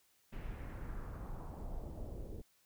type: noise with low-pass filter sweep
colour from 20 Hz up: brown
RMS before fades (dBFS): -44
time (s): 0.32-2.42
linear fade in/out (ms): 10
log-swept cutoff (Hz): 2600 to 440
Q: 1.8
effects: white hiss -72 dBFS RMS until 2.65 s